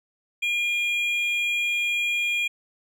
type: tone pair together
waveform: triangle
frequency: 2414 / 3274 Hz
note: D7 / G#7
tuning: +47 / -25 cents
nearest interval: perfect fourth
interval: 528 cents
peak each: -21 / -30 dBFS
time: 0.42-2.48 s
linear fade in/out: 10 ms
effects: none